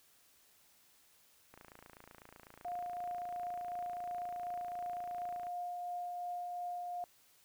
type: click train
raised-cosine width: 0.5 ms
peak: -38 dBFS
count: 111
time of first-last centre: 1.54-5.469 s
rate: 28 Hz
type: tone with tremolo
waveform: sine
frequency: 709 Hz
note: F5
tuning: 26 cents sharp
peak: -37 dBFS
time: 2.65-7.04 s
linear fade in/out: 0 ms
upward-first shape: triangle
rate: 2.8 Hz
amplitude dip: 25%
effects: white hiss -67 dBFS RMS until 7.44 s